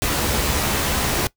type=noise with comb filter; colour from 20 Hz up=pink; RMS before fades=-21 dBFS; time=0.02-1.27 s; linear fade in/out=0 ms; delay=14 ms; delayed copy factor=+0.6; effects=noise-tail reverb RT60 0.1 s tail -20 dB re dry